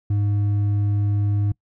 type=tone with hard clipping; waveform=sine; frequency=102.3 Hz; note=G#2; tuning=26 cents flat; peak=-19 dBFS; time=0.1-1.52 s; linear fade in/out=5 ms; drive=4 dB; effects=noise-tail reverb RT60 0.1 s tail -24 dB re dry